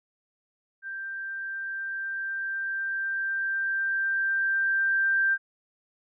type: tone with level ramp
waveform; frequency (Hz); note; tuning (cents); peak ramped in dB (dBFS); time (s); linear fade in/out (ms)
sine; 1576; G6; +9; -33 to -20; 0.82-5.38; 50
effects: none